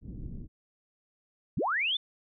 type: low-pass noise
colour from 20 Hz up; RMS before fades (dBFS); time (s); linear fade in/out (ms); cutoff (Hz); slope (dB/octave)
pink; -40; 0.01-0.48; 50; 270; 24
type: linear sweep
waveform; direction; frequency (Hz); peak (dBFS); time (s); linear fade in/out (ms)
sine; up; 73.42 to 3601; -26; 1.57-1.97; 5
effects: none